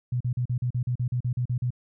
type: tone bursts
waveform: sine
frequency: 123.47 Hz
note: B2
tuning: in tune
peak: -23 dBFS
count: 13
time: 0.12-1.705 s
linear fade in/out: 5 ms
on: 85 ms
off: 40 ms
effects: none